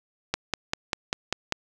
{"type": "click train", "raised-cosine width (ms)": 0.2, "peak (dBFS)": -7, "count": 7, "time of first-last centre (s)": [0.34, 1.523], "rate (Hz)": 5.07, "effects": []}